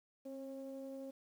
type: ring-modulated tone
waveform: triangle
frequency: 136.6 Hz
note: C#3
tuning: 25 cents flat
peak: -39 dBFS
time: 0.25-1.11 s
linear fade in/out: 10 ms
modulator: 404 Hz
effects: high-pass 80 Hz 12 dB/octave + 11-bit